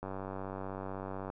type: click train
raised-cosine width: 1 ms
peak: -26 dBFS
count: 123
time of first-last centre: 0.03-1.301 s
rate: 96 Hz
effects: none